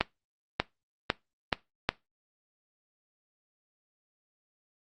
accelerating click train, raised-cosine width 0.3 ms, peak -7 dBFS, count 5, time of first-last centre 0.01-1.89 s, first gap 590 ms, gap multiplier 0.85, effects noise-tail reverb RT60 0.2 s tail -21 dB re dry + Opus 32 kbps

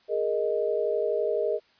sine chord, Ab suspended second, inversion none, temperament just, 415.3 / 467.2 / 623 Hz, Ab4 / Bb4 / Eb5, 0 / +4 / +2 cents, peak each -28 dBFS, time 0.08-1.6 s, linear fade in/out 50 ms, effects white hiss -62 dBFS RMS until 1.79 s + resampled to 11025 Hz

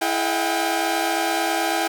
sawtooth tone cluster, 332.3 / 426.3 / 635 / 728 / 797 Hz, E4 / G#4 / D#5 / F#5 / G5, +14 / +45 / +35 / -28 / +28 cents, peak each -22 / -28 / -27 / -23 / -20 dBFS, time 0.01-1.88 s, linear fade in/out 10 ms, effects none

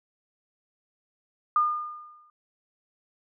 sine tone with exponential decay, 1214 Hz, D#6, 43 cents flat, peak -17 dBFS, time 1.56-2.3 s, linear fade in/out 2 ms, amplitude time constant 160 ms, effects none

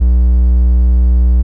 triangle tone, 60.9 Hz, B1, 24 cents flat, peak -4 dBFS, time 0-1.43 s, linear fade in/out 20 ms, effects none

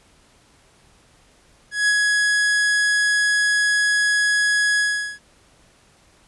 45% pulse tone with ADSR envelope, 1674 Hz, G#6, 13 cents sharp, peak -14 dBFS, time 1.71-5.19 s, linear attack 170 ms, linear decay 47 ms, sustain -2 dB, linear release 400 ms, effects pink hiss -55 dBFS RMS until 6.27 s + resampled to 24000 Hz

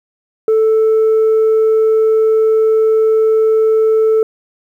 sine tone, 440 Hz, A4, in tune, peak -6 dBFS, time 0.48-4.23 s, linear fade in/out 2 ms, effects tanh soft clip ceiling -7 dBFS + 8-bit

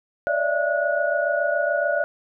sine tone cluster, 573 / 600 / 675 / 1459 Hz, D5 / D5 / E5 / F#6, -43 / +37 / +41 / -25 cents, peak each -25 dBFS, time 0.27-2.04 s, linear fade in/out 0 ms, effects none

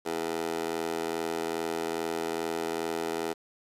15% pulse tone with high-pass filter, 82.41 Hz, E2, in tune, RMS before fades -32 dBFS, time 0.05-3.34 s, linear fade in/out 20 ms, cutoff 450 Hz, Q 3.3, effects resampled to 32000 Hz + 9-bit

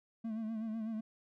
triangle tone with vibrato, 221.5 Hz, A3, 12 cents sharp, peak -34 dBFS, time 0.24-1.01 s, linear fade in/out 10 ms, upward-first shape sine, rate 8 Hz, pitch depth 54 cents each way, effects none

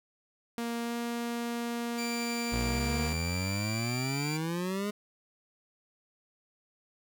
sawtooth tone with pitch glide, 234.2 to 236 Hz, A#3 to A#3, +8 to +22 cents, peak -28 dBFS, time 0.58-3.13 s, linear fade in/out 0 ms, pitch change +14 cents, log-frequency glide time 0.82-0.95 s
20% pulse tone, 2349 Hz, D7, in tune, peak -31 dBFS, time 1.97-4.38 s, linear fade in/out 20 ms
25% pulse exponential sweep, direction up, 57 to 210 Hz, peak -27 dBFS, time 2.52-4.91 s, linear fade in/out 10 ms
effects none

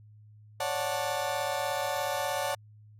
35% pulse chord, D major seventh, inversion third, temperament just, 550.6 / 587.3 / 734.2 / 881 Hz, C#5 / D5 / F#5 / A5, -12 / 0 / -14 / +2 cents, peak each -33 dBFS, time 0.6-2.55 s, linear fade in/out 5 ms, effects added 106 Hz sine -51 dBFS peak until 2.99 s + AAC 48 kbps

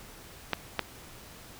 clicks, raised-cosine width 0.3 ms, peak -10 dBFS, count 2, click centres 0.533 / 0.793 s, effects pink hiss -49 dBFS RMS until 1.59 s

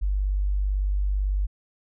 sine tone, 49 Hz, G1, in tune, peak -21 dBFS, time 0.01-1.47 s, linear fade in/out 20 ms, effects none

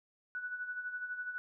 sine tone with tremolo, 1480 Hz, F#6, in tune, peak -35 dBFS, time 0.35-1.38 s, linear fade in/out 0 ms, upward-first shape sine, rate 12 Hz, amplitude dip 60%, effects none

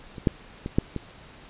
clicks, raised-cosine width 3 ms, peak -23 / -6 / -17 / -6 / -16 dBFS, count 5, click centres 0.182 / 0.272 / 0.661 / 0.785 / 0.963 s, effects pink hiss -48 dBFS RMS until 1.49 s + resampled to 8000 Hz

